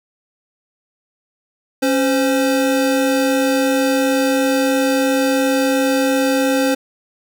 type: tone pair together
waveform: square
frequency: 274.3 / 517.8 Hz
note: C#4 / C5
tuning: -18 / -18 cents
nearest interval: major seventh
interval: 1100 cents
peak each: -17 / -18 dBFS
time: 1.82-6.75 s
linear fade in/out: 10 ms
effects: none